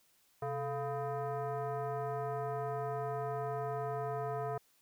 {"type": "tone with frequency modulation", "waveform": "sine", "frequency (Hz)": 130.2, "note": "C3", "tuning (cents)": -8, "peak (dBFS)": -34, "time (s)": [0.42, 4.58], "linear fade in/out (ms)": 5, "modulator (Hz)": 565, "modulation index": 1.6, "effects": ["white hiss -70 dBFS RMS until 4.81 s"]}